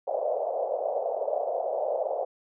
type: band-pass noise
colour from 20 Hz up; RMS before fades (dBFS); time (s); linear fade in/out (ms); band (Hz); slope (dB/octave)
white; -29; 0.07-2.25; 10; 510 to 690; 48
effects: none